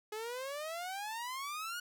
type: exponential sweep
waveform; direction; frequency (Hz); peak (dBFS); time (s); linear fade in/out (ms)
sawtooth; up; 420 to 1466; -35; 0.12-1.8; 5
effects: none